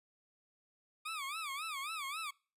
20% pulse tone with vibrato, 1194 Hz, D6, 28 cents sharp, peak -34 dBFS, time 1.05-2.31 s, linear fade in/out 10 ms, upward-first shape sine, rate 3.7 Hz, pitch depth 180 cents each way, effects noise-tail reverb RT60 0.4 s tail -26 dB re dry + resampled to 32000 Hz

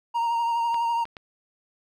triangle tone with vibrato, 932.3 Hz, A#5, in tune, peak -20 dBFS, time 0.14-1.05 s, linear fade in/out 20 ms, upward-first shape triangle, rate 12 Hz, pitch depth 28 cents each way
clicks, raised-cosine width 0.3 ms, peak -23 dBFS, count 3, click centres 0.744 / 1.054 / 1.168 s
effects none

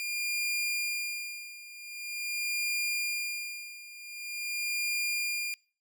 sawtooth tone with tremolo, 2408 Hz, D7, 43 cents sharp, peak -25 dBFS, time 0-5.54 s, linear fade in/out 0 ms, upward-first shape sine, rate 0.45 Hz, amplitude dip 85%, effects noise-tail reverb RT60 0.4 s tail -25 dB re dry

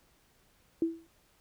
sine tone with exponential decay, 329.6 Hz, E4, in tune, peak -22 dBFS, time 0.82-1.07 s, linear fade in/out 2 ms, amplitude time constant 53 ms, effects pink hiss -67 dBFS RMS until 1.4 s

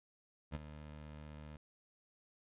20% pulse tone with ADSR envelope, 75.6 Hz, D#2, 49 cents flat, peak -32 dBFS, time 0.51-1.57 s, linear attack 39 ms, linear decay 25 ms, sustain -12 dB, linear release 4 ms, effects resampled to 8000 Hz

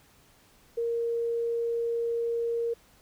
sine tone, 466.2 Hz, A#4, in tune, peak -26 dBFS, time 0.77-2.74 s, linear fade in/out 10 ms, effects pink hiss -60 dBFS RMS until 3.01 s

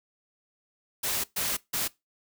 white noise bursts at uneven times, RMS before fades -29 dBFS, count 3, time 1.03-1.24 / 1.36-1.57 / 1.73-1.88 s, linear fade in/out 10 ms, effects noise-tail reverb RT60 0.2 s tail -21 dB re dry

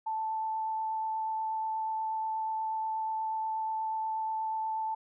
sine tone with vibrato, 880 Hz, A5, in tune, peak -30 dBFS, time 0.06-4.95 s, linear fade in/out 10 ms, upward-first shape triangle, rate 8.3 Hz, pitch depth 10 cents each way, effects none

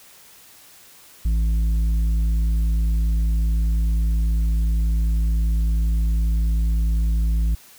triangle tone with tanh clipping, 55 Hz, A1, in tune, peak -18 dBFS, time 1.25-7.55 s, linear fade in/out 5 ms, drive 11 dB, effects white hiss -48 dBFS RMS until 7.78 s

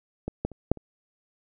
clicks, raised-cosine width 2 ms, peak -17 / -13 / -29 / -6 / -28 dBFS, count 5, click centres 0.28 / 0.45 / 0.517 / 0.716 / 0.773 s, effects none

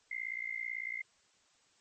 sine tone with amplitude modulation, 2093 Hz, C7, in tune, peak -32 dBFS, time 0.11-1.02 s, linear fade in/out 5 ms, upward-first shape sine, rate 58.1 Hz, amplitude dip 100%, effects white hiss -69 dBFS RMS until 1.8 s + MP3 32 kbps

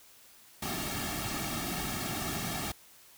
pink noise with comb filter, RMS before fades -35 dBFS, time 0.62-2.72 s, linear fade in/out 5 ms, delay 2 ms, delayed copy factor -0.8, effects white hiss -57 dBFS RMS until 3.17 s

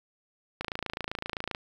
click train, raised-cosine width 0.3 ms, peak -16 dBFS, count 27, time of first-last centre 0.61-1.549 s, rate 27.7 Hz, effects 8-bit

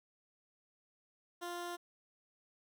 15% pulse tone, 349.2 Hz, F4, in tune, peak -34 dBFS, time 1.41-1.77 s, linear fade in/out 20 ms, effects none

